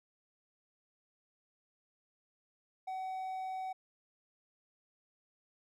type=tone; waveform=triangle; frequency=754 Hz; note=F#5; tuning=32 cents sharp; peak=-35 dBFS; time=2.87-3.73 s; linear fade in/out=10 ms; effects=none